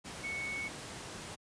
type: tone in noise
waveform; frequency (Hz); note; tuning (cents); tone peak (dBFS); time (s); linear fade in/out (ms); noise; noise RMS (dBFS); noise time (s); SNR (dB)
sine; 2217; C#7; 0; -36; 0.23-0.69; 20; pink; -44; 0.04-1.36; +5
effects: high-pass 80 Hz 12 dB/octave + resampled to 22050 Hz